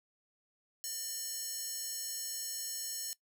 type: tone with high-pass filter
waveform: square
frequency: 602 Hz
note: D5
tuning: 43 cents sharp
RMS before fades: -40 dBFS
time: 0.84-3.13 s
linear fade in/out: 0 ms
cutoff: 6400 Hz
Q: 1.4
effects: noise-tail reverb RT60 0.1 s tail -19 dB re dry